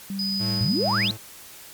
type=tone with pitch glide; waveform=sine; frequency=196 to 198.97 Hz; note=G3 to G3; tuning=0 to +26 cents; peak=-27 dBFS; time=0.1-1.11 s; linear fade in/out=2 ms; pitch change=+26 cents; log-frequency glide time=0.61-0.83 s
type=tone; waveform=sine; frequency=4978 Hz; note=D#8; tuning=in tune; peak=-25 dBFS; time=0.19-1.08 s; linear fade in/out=2 ms
type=tone with tremolo; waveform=45% pulse; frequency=108.7 Hz; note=A2; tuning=21 cents flat; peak=-27 dBFS; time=0.39-1.18 s; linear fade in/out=20 ms; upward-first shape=sine; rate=2.1 Hz; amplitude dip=75%
type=exponential sweep; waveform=sine; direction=up; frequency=98 to 4184 Hz; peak=-22 dBFS; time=0.61-1.11 s; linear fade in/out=0 ms
effects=white hiss -44 dBFS RMS until 1.73 s + MP3 96 kbps